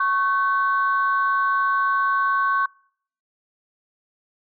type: tone pair together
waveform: sine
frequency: 1104 / 1527 Hz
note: C#6 / G6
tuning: -7 / -46 cents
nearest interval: tritone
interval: 561 cents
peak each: -19 / -22 dBFS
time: 0-2.66 s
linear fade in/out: 5 ms
effects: noise-tail reverb RT60 0.6 s tail -26 dB re dry + tanh soft clip ceiling -10 dBFS